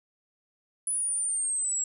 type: linear sweep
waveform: sine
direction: down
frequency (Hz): 10000 to 7590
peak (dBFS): -26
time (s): 0.87-1.84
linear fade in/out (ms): 2
effects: none